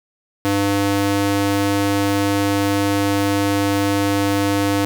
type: tone with high-pass filter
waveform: square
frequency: 100.1 Hz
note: G2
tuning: 37 cents sharp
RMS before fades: -18 dBFS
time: 0.45-4.85 s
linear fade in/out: 0 ms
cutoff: 220 Hz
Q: 1.3
effects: none